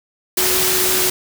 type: tone in noise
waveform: sine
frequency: 370 Hz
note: F#4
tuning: in tune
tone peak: -23 dBFS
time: 0.37-1.1 s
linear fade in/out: 5 ms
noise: white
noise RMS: -17 dBFS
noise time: 0.37-1.1 s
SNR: -9 dB
effects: none